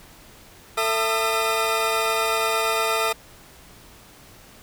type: tone cluster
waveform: 20% pulse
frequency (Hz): 446.8 / 666 / 1223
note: A4 / E5 / D#6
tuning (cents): +27 / +18 / -30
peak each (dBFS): -20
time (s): 0.77-3.13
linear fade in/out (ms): 10
effects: pink hiss -48 dBFS RMS until 4.62 s